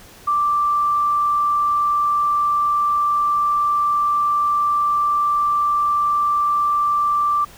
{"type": "tone", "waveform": "sine", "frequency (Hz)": 1174.7, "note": "D6", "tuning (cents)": 0, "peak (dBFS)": -15, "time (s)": [0.27, 7.45], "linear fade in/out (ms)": 10, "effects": ["pink hiss -44 dBFS RMS until 7.57 s"]}